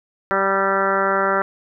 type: harmonic tone with a mistuned harmonic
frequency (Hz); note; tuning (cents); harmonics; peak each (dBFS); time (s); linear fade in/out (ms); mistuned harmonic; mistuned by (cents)
194.5; G3; -13; 1 / 2 / 3 / 4 / 5 / 6 / 7 / 8 / 9 / 10; -30 / -24 / -23 / -27 / -26 / -27 / -21 / -27 / -29 / -32; 0.31-1.42; 0; 6; +29
effects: none